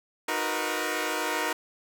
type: chord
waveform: 10% pulse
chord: B major seventh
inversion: first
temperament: equal with one note detuned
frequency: 311.1 / 363.4 / 466.2 / 493.9 Hz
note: D#4 / F#4 / A#4 / B4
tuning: 0 / -31 / 0 / 0 cents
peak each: -24 / -25 / -24 / -26 dBFS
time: 0.28-1.53 s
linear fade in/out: 5 ms
effects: none